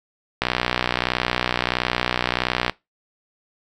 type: click train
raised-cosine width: 0.3 ms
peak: -3 dBFS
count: 141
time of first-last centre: 0.42-2.696 s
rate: 61.5 Hz
effects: noise-tail reverb RT60 0.2 s tail -21 dB re dry